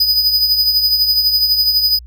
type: tone with tremolo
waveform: square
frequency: 4978 Hz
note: D#8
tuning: in tune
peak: -9 dBFS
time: 0-1.99 s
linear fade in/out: 5 ms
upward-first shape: triangle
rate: 12 Hz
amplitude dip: 60%
effects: added 60 Hz sine -33 dBFS peak until 2.06 s